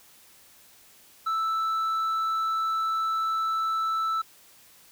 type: tone with tanh clipping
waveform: sine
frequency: 1318.5 Hz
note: E6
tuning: in tune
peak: -25 dBFS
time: 1.26-4.22 s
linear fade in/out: 10 ms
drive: 4 dB
effects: white hiss -55 dBFS RMS until 4.91 s